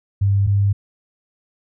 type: tone pair in turn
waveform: sine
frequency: 99.3 / 100.05 Hz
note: G2 / G2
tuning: +23 / +36 cents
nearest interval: unison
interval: 13 cents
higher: second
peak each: -13 dBFS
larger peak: neither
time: 0.21-0.47 / 0.47-0.73 s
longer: neither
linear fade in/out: 10 ms
effects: none